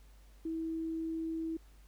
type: tone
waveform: sine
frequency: 324.6 Hz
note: E4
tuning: 27 cents flat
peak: -34 dBFS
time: 0.45-1.57 s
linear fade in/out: 5 ms
effects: added 50 Hz sine -55 dBFS peak until 1.87 s + pink hiss -67 dBFS RMS until 1.87 s